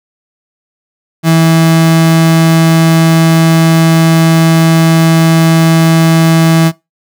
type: tone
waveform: 35% pulse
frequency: 163.2 Hz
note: E3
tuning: 17 cents flat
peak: -3 dBFS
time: 1.23-6.72 s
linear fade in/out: 50 ms
effects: noise-tail reverb RT60 0.2 s tail -19 dB re dry